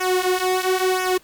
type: tone with flanger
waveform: sawtooth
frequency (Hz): 370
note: F#4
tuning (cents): 0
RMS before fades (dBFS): -20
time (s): 0-1.18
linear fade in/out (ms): 10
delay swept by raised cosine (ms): 0.23 to 6.13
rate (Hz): 0.98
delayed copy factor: -0.8
effects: pink hiss -52 dBFS RMS until 1.23 s + MP3 96 kbps